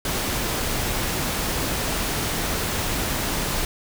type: noise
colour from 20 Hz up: pink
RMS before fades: -25 dBFS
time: 0.05-3.65 s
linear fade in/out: 2 ms
effects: none